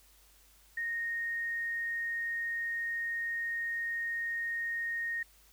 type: tone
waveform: sine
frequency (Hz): 1857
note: A#6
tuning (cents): -7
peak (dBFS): -32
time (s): 0.77-5.23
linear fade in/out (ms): 5
effects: added 50 Hz sine -64 dBFS peak until 5.52 s + white hiss -63 dBFS RMS until 5.52 s